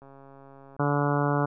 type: click train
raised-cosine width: 1 ms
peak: -36 dBFS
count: 103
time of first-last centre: 0.02-0.765 s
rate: 137 Hz
type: harmonic tone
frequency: 144.3 Hz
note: D3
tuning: 30 cents flat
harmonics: 1 / 2 / 3 / 4 / 5 / 6 / 7 / 8 / 9 / 10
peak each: -26 / -29 / -31 / -32 / -33 / -34 / -34 / -35 / -36 / -36 dBFS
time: 0.79-1.46 s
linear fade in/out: 10 ms
effects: none